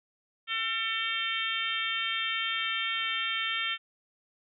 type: harmonic tone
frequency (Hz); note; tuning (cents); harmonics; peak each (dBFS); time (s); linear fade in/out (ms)
450.2; A4; +40; 3 / 4 / 5 / 6 / 7 / 8; -36 / -36 / -35 / -37 / -33 / -39; 0.47-3.78; 50
effects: none